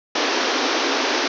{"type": "band-pass noise", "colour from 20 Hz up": "pink", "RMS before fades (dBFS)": -21, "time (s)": [0.15, 1.28], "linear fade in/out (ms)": 5, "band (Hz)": [250, 6100], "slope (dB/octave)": 96, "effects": []}